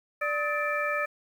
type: harmonic tone with a mistuned harmonic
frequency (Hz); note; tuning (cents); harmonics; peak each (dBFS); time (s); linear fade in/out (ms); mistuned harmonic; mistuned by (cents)
587.3; D5; 0; 1 / 2 / 3 / 4; -31 / -31 / -31 / -33; 0.21-1.06; 10; 2; +140
effects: 9-bit